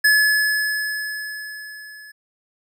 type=tone with level ramp; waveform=square; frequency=1710 Hz; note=A6; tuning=50 cents flat; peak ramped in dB=-12 to -40 dBFS; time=0.04-2.12 s; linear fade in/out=10 ms; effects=none